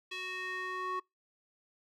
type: tone with band-pass filter sweep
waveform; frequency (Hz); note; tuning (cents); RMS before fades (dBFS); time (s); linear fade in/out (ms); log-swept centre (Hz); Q
square; 370; F#4; 0; -38; 0.11-1; 10; 3000 to 1100; 2.5
effects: noise-tail reverb RT60 0.2 s tail -26 dB re dry